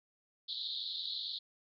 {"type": "band-pass noise", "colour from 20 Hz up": "white", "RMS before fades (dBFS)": -40, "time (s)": [0.48, 1.39], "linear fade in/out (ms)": 10, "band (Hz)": [3500, 4300], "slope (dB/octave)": 96, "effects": []}